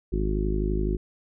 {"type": "harmonic tone", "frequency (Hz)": 51.91, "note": "G#1", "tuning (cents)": 0, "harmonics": [1, 2, 3, 4, 5, 6, 7, 8], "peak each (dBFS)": [-25, -36, -33, -34, -36, -36, -30, -41], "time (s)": [0.12, 0.97], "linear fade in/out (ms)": 10, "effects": []}